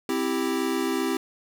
square chord, C major, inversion none, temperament equal, 261.6 / 329.6 / 392 Hz, C4 / E4 / G4, 0 / 0 / 0 cents, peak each -29 dBFS, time 0.09-1.17 s, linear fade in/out 2 ms, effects none

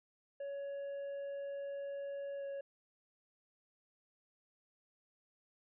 triangle tone with pitch glide, 560 to 555.5 Hz, C#5 to C#5, +18 to +4 cents, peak -38 dBFS, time 0.4-2.61 s, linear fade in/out 5 ms, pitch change -14 cents, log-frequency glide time 2.37-2.44 s, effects resampled to 8000 Hz

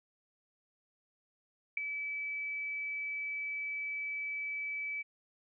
sine tone with ADSR envelope, 2300 Hz, D7, 37 cents flat, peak -25 dBFS, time 1.77-5.03 s, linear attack 5 ms, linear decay 4 ms, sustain -10 dB, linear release 21 ms, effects none

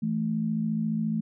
sine tone pair together, 164.81 / 219.2 Hz, E3 / A3, 0 / -6 cents, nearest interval perfect fourth, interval 494 cents, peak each -30 / -26 dBFS, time 0.02-1.21 s, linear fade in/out 10 ms, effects none

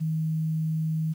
sine tone with quantisation, 158.4 Hz, D#3, 31 cents sharp, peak -24 dBFS, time 0-1.14 s, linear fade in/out 20 ms, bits 9, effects none

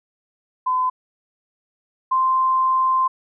sine tone pair in turn, 1018 / 1043 Hz, C6 / C6, -48 / -6 cents, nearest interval unison, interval 42 cents, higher second, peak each -17 / -15 dBFS, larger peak second, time 0.66-0.9 / 2.11-3.08 s, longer second, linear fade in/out 10 ms, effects none

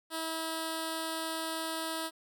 5% pulse tone with notch filter, 323.2 Hz, E4, 34 cents flat, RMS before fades -36 dBFS, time 0.1-2.11 s, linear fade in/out 50 ms, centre 2300 Hz, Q 1.3, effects none

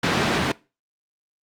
pink band-pass noise, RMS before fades -22 dBFS, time 0.03-0.52 s, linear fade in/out 5 ms, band 140 to 3900 Hz, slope 12 dB/octave, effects noise-tail reverb RT60 0.3 s tail -21 dB re dry + Opus 48 kbps

